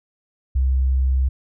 sine tone, 65.41 Hz, C2, in tune, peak -15 dBFS, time 0.55-1.29 s, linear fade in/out 10 ms, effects none

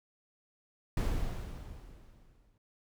brown noise with exponential decay, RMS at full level -28 dBFS, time 0.97-2.58 s, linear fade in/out 2 ms, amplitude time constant 350 ms, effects none

